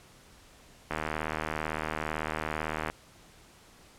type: click train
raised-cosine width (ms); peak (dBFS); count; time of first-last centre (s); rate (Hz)
0.5; -16; 156; 0.91-2.9; 77.9
effects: pink hiss -56 dBFS RMS until 3.98 s + low-pass 11000 Hz 12 dB/octave